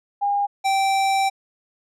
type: tone pair in turn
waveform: sine / square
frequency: 810 / 778.9 Hz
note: G#5 / G5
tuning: -43 / -11 cents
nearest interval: minor second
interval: 68 cents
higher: first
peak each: -18 dBFS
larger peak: neither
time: 0.21-0.47 / 0.64-1.3 s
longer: second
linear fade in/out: 20 ms
effects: low-pass 9000 Hz 12 dB/octave